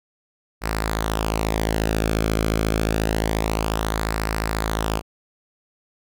sawtooth tone with flanger, 54.2 Hz, A1, 25 cents flat, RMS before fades -23 dBFS, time 0.61-5.02 s, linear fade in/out 50 ms, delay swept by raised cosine 0.3 to 1.09 ms, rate 0.27 Hz, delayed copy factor -0.6, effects none

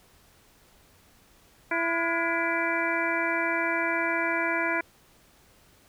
harmonic tone with a mistuned harmonic, 334.2 Hz, E4, 24 cents sharp, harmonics 1 / 2 / 3 / 4 / 5 / 6 / 7, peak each -32 / -32 / -32 / -32 / -32 / -32 / -32 dBFS, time 1.71-4.81 s, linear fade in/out 5 ms, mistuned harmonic 4, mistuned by +120 cents, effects pink hiss -59 dBFS RMS until 5.88 s

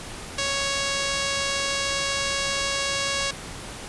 5% pulse tone, 554.4 Hz, C#5, in tune, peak -12 dBFS, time 0.38-3.31 s, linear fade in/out 5 ms, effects pink hiss -37 dBFS RMS until 3.88 s + resampled to 24000 Hz

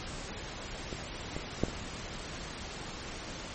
clicks, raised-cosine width 2 ms, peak -23 / -22 / -12 / -24 dBFS, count 4, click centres 0.928 / 1.365 / 1.636 / 1.684 s, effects pink hiss -41 dBFS RMS until 3.54 s + MP3 32 kbps

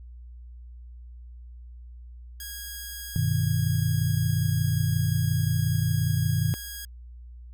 5% pulse tone, 1644 Hz, G#6, 18 cents flat, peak -25 dBFS, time 2.4-6.85 s, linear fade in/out 2 ms
sine chord, G augmented, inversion none, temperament equal with one note detuned, 98 / 123.47 / 155.03 Hz, G2 / B2 / D#3, 0 / 0 / -6 cents, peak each -26 dBFS, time 3.16-6.54 s, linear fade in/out 0 ms
effects added 60 Hz sine -41 dBFS peak until 7.53 s

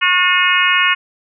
harmonic tone with a mistuned harmonic, 360 Hz, F#4, 47 cents flat, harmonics 3 / 4 / 5 / 6 / 7 / 8, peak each -18 / -18 / -18 / -18 / -18 / -18 dBFS, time 0.01-0.95 s, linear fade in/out 20 ms, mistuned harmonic 3, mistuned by +26 cents, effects none

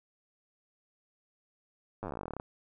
slowing click train, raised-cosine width 1 ms, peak -24 dBFS, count 21, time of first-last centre 2.03-2.399 s, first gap 9 ms, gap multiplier 1.07, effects none

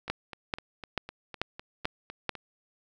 two click trains, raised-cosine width 0.3 ms, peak -12 / -24 dBFS, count 6 / 10, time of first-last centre 0.1-2.293 / 0.08-2.353 s, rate 2.28 / 3.96 Hz, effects none

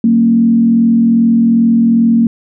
sine tone with frequency modulation, 230 Hz, A#3, 23 cents flat, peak -6 dBFS, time 0.04-2.27 s, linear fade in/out 2 ms, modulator 42.5 Hz, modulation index 0.51, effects none

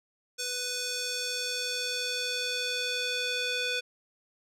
square tone with band-pass filter sweep, 495.8 Hz, B4, 7 cents sharp, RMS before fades -32 dBFS, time 0.38-3.81 s, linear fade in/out 20 ms, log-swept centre 6200 to 3200 Hz, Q 1.4, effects none

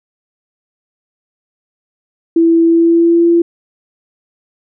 sine tone with pitch glide, 331.8 to 339.8 Hz, E4 to F4, +11 to -47 cents, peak -6 dBFS, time 2.36-3.42 s, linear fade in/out 5 ms, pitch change +42 cents, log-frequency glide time 2.64-3.27 s, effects none

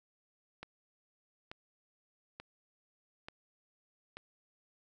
click train, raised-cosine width 0.3 ms, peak -28 dBFS, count 5, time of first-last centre 0.63-4.17 s, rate 1.13 Hz, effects none

